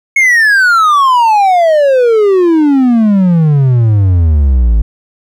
triangle exponential sweep, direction down, 2200 to 51.91 Hz, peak -3 dBFS, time 0.16-4.82 s, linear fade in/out 5 ms, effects none

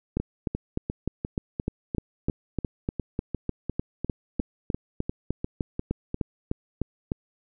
two click trains, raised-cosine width 3 ms, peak -13 / -15 dBFS, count 24 / 18, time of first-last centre 0.17-7.119 / 0.2-6.144 s, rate 3.31 / 2.86 Hz, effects none

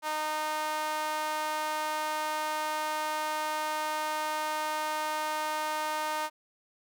sawtooth tone with high-pass filter, 307.5 Hz, D#4, 20 cents flat, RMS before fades -32 dBFS, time 0.02-6.3 s, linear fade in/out 50 ms, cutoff 880 Hz, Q 2.4, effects none

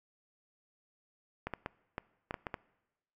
clicks, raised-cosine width 0.5 ms, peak -21 dBFS, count 8, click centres 1.47 / 1.537 / 1.661 / 1.981 / 2.309 / 2.342 / 2.468 / 2.542 s, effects noise-tail reverb RT60 1.0 s tail -22 dB re dry

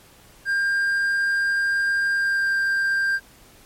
triangle tone with pitch glide, 1600 to 1587.1 Hz, G6 to G6, +35 to +21 cents, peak -17 dBFS, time 0.45-3.2 s, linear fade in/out 50 ms, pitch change -14 cents, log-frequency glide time 2.12-2.52 s, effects pink hiss -51 dBFS RMS until 3.65 s + MP3 64 kbps

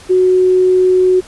sine tone, 369 Hz, F#4, 5 cents flat, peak -7 dBFS, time 0.09-1.21 s, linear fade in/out 20 ms, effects pink hiss -38 dBFS RMS until 1.27 s + resampled to 24000 Hz

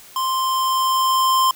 square tone with level ramp, 1046.5 Hz, C6, in tune, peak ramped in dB -20 to -14 dBFS, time 0.16-1.51 s, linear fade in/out 2 ms, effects white hiss -44 dBFS RMS until 1.55 s

